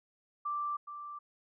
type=tone with echo; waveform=sine; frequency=1174.7 Hz; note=D6; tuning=in tune; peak=-32 dBFS; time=0.45-0.77 s; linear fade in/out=10 ms; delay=420 ms; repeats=1; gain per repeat=-9 dB; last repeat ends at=1.19 s; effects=none